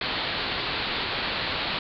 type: low-pass noise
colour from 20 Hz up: white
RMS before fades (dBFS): -29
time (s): 0.01-1.79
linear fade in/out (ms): 2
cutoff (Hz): 4500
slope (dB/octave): 96
effects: none